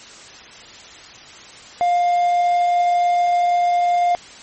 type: tone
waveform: triangle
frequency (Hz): 704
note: F5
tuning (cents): +14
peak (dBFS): -12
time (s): 1.81-4.15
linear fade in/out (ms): 0
effects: white hiss -40 dBFS RMS until 4.42 s + MP3 32 kbps